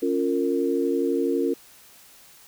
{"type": "chord", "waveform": "sine", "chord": "Bb minor", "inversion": "first", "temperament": "equal with one note detuned", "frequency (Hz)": [277.2, 349.2, 458.9], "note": ["Db4", "F4", "Bb4"], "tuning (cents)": [0, 0, -27], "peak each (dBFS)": -25, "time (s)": [0.02, 1.54], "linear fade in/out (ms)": 10, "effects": ["white hiss -51 dBFS RMS until 2.47 s"]}